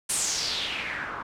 white noise with low-pass filter sweep, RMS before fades -30 dBFS, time 0.09-1.23 s, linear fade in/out 10 ms, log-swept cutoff 9600 to 1100 Hz, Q 3.8, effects none

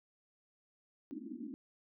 white band-pass noise, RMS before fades -45 dBFS, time 1.11-1.54 s, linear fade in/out 0 ms, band 210 to 330 Hz, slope 96 dB/octave, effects none

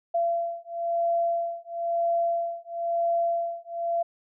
sine beating tone pair, 680 / 681 Hz, F5 / F5, -46 / -44 cents, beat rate 1 Hz, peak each -27 dBFS, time 0.14-4.03 s, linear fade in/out 10 ms, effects none

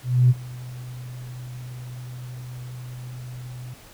sine tone with ADSR envelope, 124.7 Hz, B2, 17 cents sharp, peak -10 dBFS, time 0.03-3.74 s, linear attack 270 ms, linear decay 34 ms, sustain -23 dB, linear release 5 ms, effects tanh soft clip ceiling -6 dBFS + pink hiss -48 dBFS RMS until 3.93 s

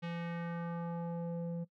square tone with low-pass filter sweep, 170 Hz, F3, 46 cents flat, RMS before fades -39 dBFS, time 0.02-1.65 s, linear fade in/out 20 ms, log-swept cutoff 3100 to 380 Hz, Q 1.6, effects noise-tail reverb RT60 0.1 s tail -18 dB re dry

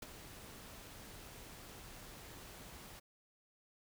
pink noise with ADSR envelope, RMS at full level -44 dBFS, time 0.02-3 s, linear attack 5 ms, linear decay 20 ms, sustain -9 dB, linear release 14 ms, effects none

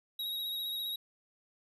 square tone with vibrato, 3812 Hz, A#7, 38 cents sharp, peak -35 dBFS, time 0.19-0.96 s, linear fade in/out 5 ms, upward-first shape sine, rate 15 Hz, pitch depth 26 cents each way, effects none

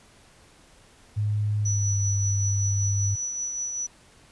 sine tone with pitch glide, 104.9 to 101.15 Hz, G#2 to G#2, +18 to -45 cents, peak -22 dBFS, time 1.16-3.16 s, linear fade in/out 20 ms, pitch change -63 cents, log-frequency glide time 1.58-2.01 s
sine tone with tremolo, 5920 Hz, F#8, in tune, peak -26 dBFS, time 1.65-3.87 s, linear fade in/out 10 ms, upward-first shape triangle, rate 5.2 Hz, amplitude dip 40%
effects pink hiss -55 dBFS RMS until 4.31 s + resampled to 24000 Hz

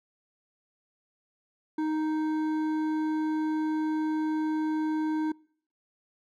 sine tone with hard clipping, 311.1 Hz, D#4, in tune, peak -28 dBFS, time 1.78-5.32 s, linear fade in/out 5 ms, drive 9 dB, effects noise-tail reverb RT60 0.6 s tail -26 dB re dry

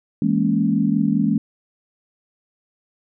sine chord, A# half-diminished seventh, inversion second, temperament equal, 164.81 / 207.7 / 233.1 / 277.2 Hz, E3 / G#3 / A#3 / C#4, 0 / 0 / 0 / 0 cents, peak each -23 / -19 / -22 / -22 dBFS, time 0.22-1.38 s, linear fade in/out 2 ms, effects none

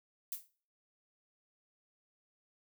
violet noise with exponential decay, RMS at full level -35 dBFS, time 0.32-0.48 s, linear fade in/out 2 ms, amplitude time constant 33 ms, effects noise-tail reverb RT60 0.4 s tail -17 dB re dry

